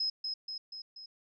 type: tone with echo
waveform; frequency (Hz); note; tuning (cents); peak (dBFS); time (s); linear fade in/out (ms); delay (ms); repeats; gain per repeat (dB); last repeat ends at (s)
sine; 5120; D#8; +49; -29; 0-0.1; 5; 240; 4; -4; 1.06
effects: none